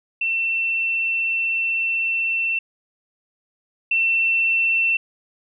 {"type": "tone pair in turn", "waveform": "sine", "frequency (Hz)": [2692, 2692], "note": ["E7", "E7"], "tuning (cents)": [36, 36], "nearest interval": "unison", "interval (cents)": 0, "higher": "neither", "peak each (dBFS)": [-19, -16], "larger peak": "second", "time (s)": [[0.21, 2.59], [3.91, 4.97]], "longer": "first", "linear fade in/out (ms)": 5, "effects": []}